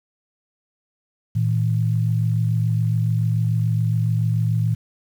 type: tone pair together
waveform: sine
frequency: 113.49 / 160.5 Hz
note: A#2 / E3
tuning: -46 / -46 cents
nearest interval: tritone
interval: 600 cents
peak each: -18 / -23 dBFS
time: 1.35-4.75 s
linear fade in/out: 10 ms
effects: 8-bit